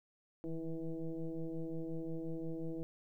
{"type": "tone with frequency modulation", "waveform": "sine", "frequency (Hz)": 164.81, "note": "E3", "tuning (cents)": 0, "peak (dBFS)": -37, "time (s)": [0.44, 2.83], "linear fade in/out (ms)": 0, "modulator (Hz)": 162, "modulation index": 1.9, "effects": ["13-bit"]}